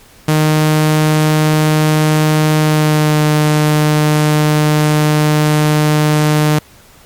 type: tone with pitch glide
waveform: sawtooth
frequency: 154.2 to 151.64 Hz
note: D#3 to D#3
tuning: -15 to -44 cents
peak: -5 dBFS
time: 0.28-6.59 s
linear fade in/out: 5 ms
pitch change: -29 cents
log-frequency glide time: 2.58-3.24 s
effects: pink hiss -43 dBFS RMS until 7.05 s + MP3 96 kbps